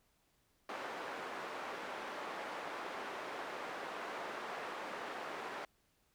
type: band-pass noise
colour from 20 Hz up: white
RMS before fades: -44 dBFS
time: 0.69-5.65 s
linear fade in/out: 2 ms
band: 360 to 1300 Hz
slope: 12 dB/octave
effects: pink hiss -75 dBFS RMS until 6.14 s